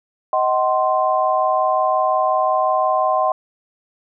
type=chord; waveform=sine; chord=C diminished; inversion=first; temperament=just; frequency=627.9 / 753.5 / 1046.5 Hz; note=Eb5 / Gb5 / C6; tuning=+16 / +31 / 0 cents; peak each=-19 dBFS; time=0.33-3.32 s; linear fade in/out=2 ms; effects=none